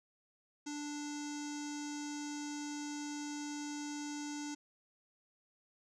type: tone with low-pass filter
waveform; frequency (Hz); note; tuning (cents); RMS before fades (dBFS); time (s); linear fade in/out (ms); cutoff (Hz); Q
square; 293.7; D4; 0; -42; 0.66-4.55; 10; 6500; 6.1
effects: none